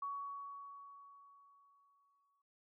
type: tone with exponential decay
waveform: sine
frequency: 1123 Hz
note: C#6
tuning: 22 cents sharp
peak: -38 dBFS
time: 0.02-2.42 s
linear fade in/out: 5 ms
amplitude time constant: 520 ms
effects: none